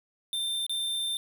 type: tone with dropouts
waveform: square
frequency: 3585 Hz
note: A7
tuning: 32 cents sharp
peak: -29 dBFS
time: 0.33-1.17 s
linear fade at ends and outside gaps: 1 ms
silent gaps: 0.665-0.695 s
effects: none